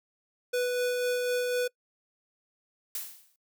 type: tone with tremolo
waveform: square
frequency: 493.9 Hz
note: B4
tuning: in tune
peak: -26 dBFS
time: 0.53-1.68 s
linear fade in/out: 10 ms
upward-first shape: sine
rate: 4 Hz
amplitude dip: 25%
type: noise with exponential decay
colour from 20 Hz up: blue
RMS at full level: -32 dBFS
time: 2.95-3.36 s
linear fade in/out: 2 ms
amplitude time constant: 89 ms
effects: noise-tail reverb RT60 0.1 s tail -24 dB re dry